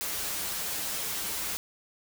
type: noise with comb filter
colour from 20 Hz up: white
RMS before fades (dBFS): -33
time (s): 0.01-1.57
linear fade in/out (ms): 0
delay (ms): 8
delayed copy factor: -0.55
effects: none